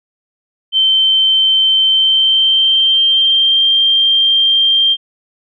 sine tone with pitch glide, 3103 to 3176 Hz, G7 to G7, -18 to +22 cents, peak -8 dBFS, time 0.72-4.97 s, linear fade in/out 50 ms, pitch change +40 cents, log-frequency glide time 1.87-3.68 s, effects none

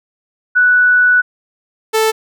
sine / sawtooth tone pair in turn, 1480 / 440 Hz, F#6 / A4, 0 / 0 cents, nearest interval octave + major sixth, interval 2100 cents, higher first, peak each -7 dBFS, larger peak neither, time 0.55-1.22 / 1.93-2.12 s, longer first, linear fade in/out 20 ms, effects none

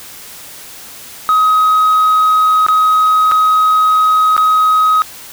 sine tone with dropouts, 1264 Hz, D#6, 27 cents sharp, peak -5 dBFS, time 1.29-5.02 s, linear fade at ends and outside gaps 0 ms, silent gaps 2.665-2.685 / 3.314-3.319 / 4.366-4.378 s, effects tanh soft clip ceiling -6 dBFS + white hiss -33 dBFS RMS until 5.32 s

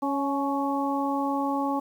harmonic tone with a mistuned harmonic, 277.2 Hz, C#4, in tune, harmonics 1 / 2 / 3 / 4, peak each -27 / -33 / -29 / -32 dBFS, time 0.02-1.8 s, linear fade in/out 10 ms, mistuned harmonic 3, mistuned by +29 cents, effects 9-bit

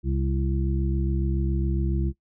harmonic tone, 67.2 Hz, C2, 47 cents sharp, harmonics 1 / 2 / 3 / 5, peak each -24 / -28 / -32 / -32 dBFS, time 0.03-2.13 s, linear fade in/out 50 ms, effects noise-tail reverb RT60 0.1 s tail -18 dB re dry

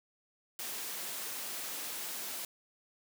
white high-pass noise, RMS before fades -40 dBFS, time 0.59-2.45 s, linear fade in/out 2 ms, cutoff 210 Hz, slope 12 dB/octave, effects none

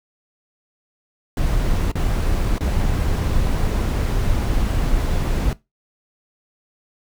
brown noise with dropouts, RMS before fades -19 dBFS, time 1.37-5.53 s, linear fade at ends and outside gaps 2 ms, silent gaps 1.917-1.954 / 2.583-2.607 s, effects noise-tail reverb RT60 0.2 s tail -19 dB re dry

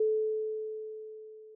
sine tone with level ramp, 434.1 Hz, A4, 23 cents flat, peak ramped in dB -23 to -49 dBFS, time 0-1.55 s, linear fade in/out 5 ms, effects none

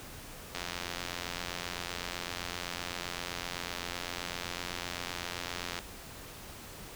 click train, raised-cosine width 0.2 ms, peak -18 dBFS, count 461, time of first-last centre 0.55-5.789 s, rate 87.8 Hz, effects pink hiss -47 dBFS RMS until 6.95 s

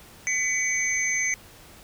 sine tone cluster, 2005 / 2256 / 6220 Hz, B6 / C#7 / G8, +26 / +30 / -14 cents, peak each -27 dBFS, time 0.27-1.34 s, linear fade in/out 0 ms, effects pink hiss -49 dBFS RMS until 1.83 s

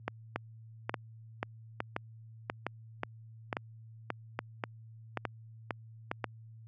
two click trains, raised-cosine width 0.5 ms, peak -17 / -17 dBFS, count 12 / 8, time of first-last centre 0.36-6.242 / 0.08-6.114 s, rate 1.87 / 1.16 Hz, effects added 112 Hz sine -47 dBFS peak until 6.67 s + high-pass 100 Hz 12 dB/octave

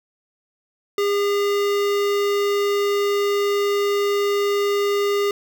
square tone with notch filter, 405.5 Hz, G#4, 41 cents flat, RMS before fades -20 dBFS, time 0.98-5.31 s, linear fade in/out 2 ms, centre 10000 Hz, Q 1.1, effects none

